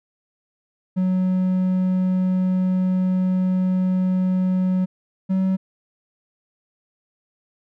triangle tone pair in turn, 185 / 189.11 Hz, F#3 / F#3, 0 / +38 cents, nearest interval unison, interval 38 cents, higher second, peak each -15 dBFS, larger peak neither, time 0.96-4.86 / 5.29-5.57 s, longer first, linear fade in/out 20 ms, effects none

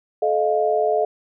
sine tone cluster, 431.6 / 619 / 700 Hz, A4 / D#5 / F5, -33 / -9 / +4 cents, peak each -21 dBFS, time 0.22-1.05 s, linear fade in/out 5 ms, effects none

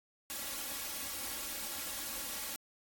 white noise with comb filter, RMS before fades -40 dBFS, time 0.3-2.56 s, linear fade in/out 0 ms, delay 3.6 ms, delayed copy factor +0.85, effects AAC 64 kbps

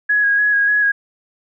sine tone with vibrato, 1661.2 Hz, G#6, in tune, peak -12 dBFS, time 0.09-0.92 s, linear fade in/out 10 ms, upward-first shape square, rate 3.4 Hz, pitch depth 18 cents each way, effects none

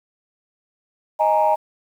sine chord, D# suspended fourth, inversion none, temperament equal, 622.3 / 830.6 / 932.3 Hz, D#5 / G#5 / A#5, 0 / 0 / 0 cents, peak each -18 dBFS, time 1.19-1.56 s, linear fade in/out 20 ms, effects tanh soft clip ceiling -7 dBFS + 8-bit

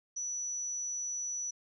sine tone, 5920 Hz, F#8, in tune, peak -34 dBFS, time 0.16-1.51 s, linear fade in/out 10 ms, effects none

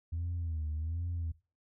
sine tone with vibrato, 81.4 Hz, E2, 21 cents flat, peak -31 dBFS, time 0.12-1.32 s, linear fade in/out 10 ms, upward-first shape sine, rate 1.3 Hz, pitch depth 110 cents each way, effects noise-tail reverb RT60 0.3 s tail -20 dB re dry + tanh soft clip ceiling -30 dBFS

